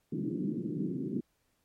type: band-pass noise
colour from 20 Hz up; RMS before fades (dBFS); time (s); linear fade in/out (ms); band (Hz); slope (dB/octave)
white; -34; 0.12-1.21; 10; 140 to 340; 48
effects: pink hiss -75 dBFS RMS until 1.64 s + MP3 64 kbps